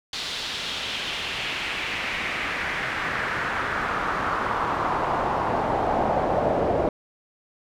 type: noise with band-pass filter sweep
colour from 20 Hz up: brown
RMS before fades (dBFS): -26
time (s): 0.13-6.89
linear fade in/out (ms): 2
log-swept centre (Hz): 4100 to 580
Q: 2.3
effects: none